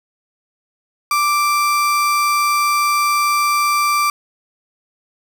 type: tone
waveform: 35% pulse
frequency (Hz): 1174.7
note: D6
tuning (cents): 0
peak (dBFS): -12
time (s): 1.11-4.1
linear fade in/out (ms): 2
effects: none